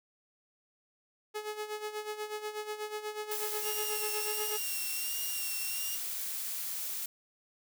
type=tone with tremolo; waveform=sawtooth; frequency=424.5 Hz; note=G#4; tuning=38 cents sharp; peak=-30 dBFS; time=1.34-4.58 s; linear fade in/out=20 ms; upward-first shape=sine; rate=8.2 Hz; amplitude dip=70%
type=noise; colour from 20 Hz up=blue; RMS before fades=-37 dBFS; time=3.31-7.06 s; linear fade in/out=5 ms
type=tone with vibrato; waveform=10% pulse; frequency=2771 Hz; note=F7; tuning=14 cents flat; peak=-29 dBFS; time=3.61-5.99 s; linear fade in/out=50 ms; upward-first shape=sine; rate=1.4 Hz; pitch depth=34 cents each way
effects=none